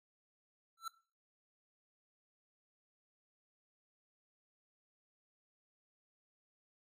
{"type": "tone with exponential growth", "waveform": "square", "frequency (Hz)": 1337, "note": "E6", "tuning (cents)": 24, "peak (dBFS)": -37, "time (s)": [0.77, 0.88], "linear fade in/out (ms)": 5, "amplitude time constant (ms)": 22, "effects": ["noise-tail reverb RT60 0.4 s tail -19 dB re dry", "AAC 48 kbps"]}